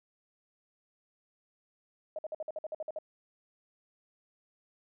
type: tone bursts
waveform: sine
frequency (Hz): 622.3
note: D#5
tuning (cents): 0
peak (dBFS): -34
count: 11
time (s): 2.16-2.987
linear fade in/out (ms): 2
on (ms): 27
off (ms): 53
effects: none